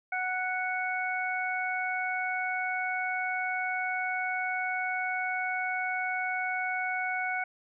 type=harmonic tone; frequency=740 Hz; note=F#5; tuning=in tune; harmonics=1 / 2 / 3; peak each=-33 / -33 / -33 dBFS; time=0.12-7.44 s; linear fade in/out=5 ms; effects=none